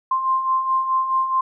sine beating tone pair, 1046.5 / 1051.2 Hz, C6 / C6, 0 / +8 cents, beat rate 4.7 Hz, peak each -26 / -18 dBFS, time 0.11-1.41 s, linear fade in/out 5 ms, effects none

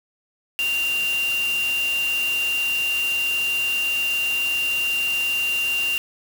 sine tone in noise, 2780 Hz, F7, 9 cents flat, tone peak -20 dBFS, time 0.59-5.98 s, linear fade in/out 0 ms, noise white, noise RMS -33 dBFS, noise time 0.59-5.98 s, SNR +10 dB, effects none

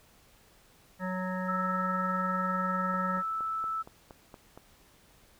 harmonic tone, 185 Hz, F#3, in tune, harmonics 1 / 3 / 5 / 7 / 9 / 10, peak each -33 / -38 / -40 / -41 / -43 / -43 dBFS, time 0.99-3.23 s, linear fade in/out 50 ms
sine tone, 1315 Hz, E6, 5 cents flat, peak -30 dBFS, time 1.47-3.83 s, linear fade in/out 20 ms
click train, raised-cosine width 1 ms, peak -32 dBFS, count 8, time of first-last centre 2.94-4.576 s, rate 4.28 Hz
effects pink hiss -61 dBFS RMS until 5.39 s

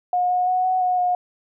sine tone with pitch steps, 720 / 725 / 736 / 743 / 729 / 720 Hz, F#5 / F#5 / F#5 / F#5 / F#5 / F#5, -47 / -35 / -9 / +7 / -26 / -47 cents, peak -17 dBFS, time 0.13-1.15 s, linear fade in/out 2 ms, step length 170 ms, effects none

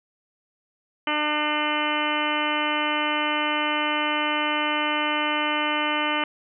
harmonic tone, 300 Hz, D4, 37 cents sharp, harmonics 1 / 2 / 3 / 4 / 5 / 6 / 7 / 8 / 9 / 10, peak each -30 / -32 / -29 / -29 / -32 / -35 / -30 / -33 / -34 / -30 dBFS, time 1.07-6.24 s, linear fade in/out 2 ms, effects none

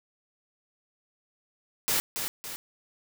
white noise with echo, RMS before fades -26 dBFS, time 1.88-2 s, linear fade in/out 0 ms, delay 280 ms, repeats 2, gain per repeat -6 dB, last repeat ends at 2.56 s, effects none

